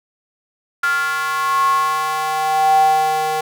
square tone with high-pass filter sweep, 155.56 Hz, D#3, in tune, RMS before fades -17 dBFS, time 0.83-3.41 s, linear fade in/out 5 ms, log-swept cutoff 1400 to 640 Hz, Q 9.8, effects none

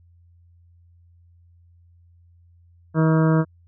harmonic tone with a mistuned harmonic, 159.5 Hz, D#3, 43 cents sharp, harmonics 1 / 2 / 3 / 4 / 6 / 7 / 8 / 9 / 10, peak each -16 / -22 / -26 / -28 / -32 / -33 / -34 / -35 / -36 dBFS, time 2.94-3.45 s, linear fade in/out 50 ms, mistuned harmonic 9, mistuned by -42 cents, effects added 86 Hz sine -51 dBFS peak until 3.67 s

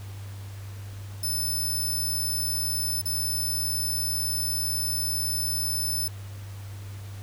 10% pulse tone with dropouts, 5274 Hz, E8, in tune, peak -20 dBFS, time 1.23-6.08 s, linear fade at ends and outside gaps 5 ms, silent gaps 3.017-3.055 s, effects added 99 Hz sine -36 dBFS peak until 7.22 s + pink hiss -49 dBFS RMS until 7.22 s

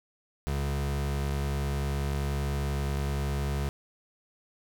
square tone pair together, 69.75 / 140.1 Hz, C#2 / C#3, +11 / +19 cents, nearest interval octave, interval 1208 cents, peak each -30 / -33 dBFS, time 0.47-3.69 s, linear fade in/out 0 ms, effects none

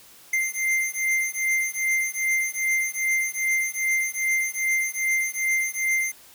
square beating tone pair, 2090 / 2092.5 Hz, C7 / C7, -2 / 0 cents, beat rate 2.5 Hz, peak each -26 dBFS, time 0.33-6.12 s, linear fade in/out 5 ms, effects white hiss -50 dBFS RMS until 6.34 s

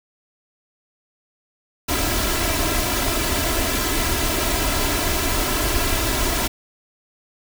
pink noise with comb filter, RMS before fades -21 dBFS, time 1.88-6.48 s, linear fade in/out 10 ms, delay 3 ms, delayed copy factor +0.65, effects none

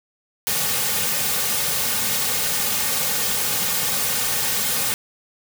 white noise with comb filter, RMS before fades -22 dBFS, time 0.47-4.94 s, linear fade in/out 0 ms, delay 3 ms, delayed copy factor -0.75, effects none

